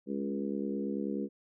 harmonic tone with a mistuned harmonic, 69.3 Hz, C#2, in tune, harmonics 3 / 4 / 5 / 6 / 7, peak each -35 / -37 / -39 / -41 / -42 dBFS, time 0.06-1.29 s, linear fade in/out 50 ms, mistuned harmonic 3, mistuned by -17 cents, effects none

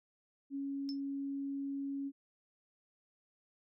sine tone, 277.2 Hz, C#4, in tune, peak -36 dBFS, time 0.5-2.12 s, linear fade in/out 50 ms
sine tone with exponential decay, 5274 Hz, E8, in tune, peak -39 dBFS, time 0.89-1 s, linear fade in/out 0 ms, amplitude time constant 22 ms
effects none

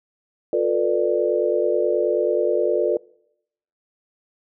sine chord, B half-diminished seventh, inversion second, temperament just, 355.6 / 444.5 / 493.9 / 592.7 Hz, F4 / A4 / B4 / D5, +31 / +18 / 0 / +16 cents, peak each -23 / -22 / -23 / -23 dBFS, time 0.53-2.97 s, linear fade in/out 2 ms, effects noise-tail reverb RT60 0.8 s tail -25 dB re dry

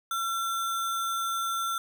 sine tone with sample-and-hold, 1356 Hz, E6, 49 cents sharp, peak -27 dBFS, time 0.11-1.78 s, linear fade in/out 2 ms, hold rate 4900 Hz, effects none

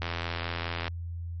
click train, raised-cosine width 0.3 ms, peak -15 dBFS, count 74, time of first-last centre 0.02-0.88 s, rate 84.9 Hz, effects added 85 Hz sine -33 dBFS peak until 1.4 s + MP3 32 kbps

